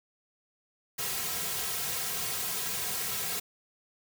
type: noise with comb filter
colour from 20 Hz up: white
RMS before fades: -33 dBFS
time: 0.98-3.4 s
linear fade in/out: 10 ms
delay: 3.4 ms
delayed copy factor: -0.95
effects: none